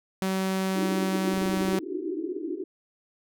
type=tone; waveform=sawtooth; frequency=190 Hz; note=F#3; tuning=46 cents sharp; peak=-21 dBFS; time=0.22-1.79 s; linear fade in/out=0 ms
type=band-pass noise; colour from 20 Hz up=white; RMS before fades=-32 dBFS; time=0.75-2.64 s; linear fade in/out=5 ms; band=290 to 390 Hz; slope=96 dB/octave
type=click train; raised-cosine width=3 ms; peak=-29 dBFS; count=11; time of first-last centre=1.34-1.729 s; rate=25.7 Hz
effects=none